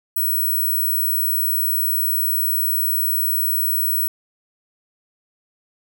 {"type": "tone", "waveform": "sine", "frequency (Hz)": 15920, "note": "B9", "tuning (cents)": 13, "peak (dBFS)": -17, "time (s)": [0.16, 4.08], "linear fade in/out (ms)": 5, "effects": []}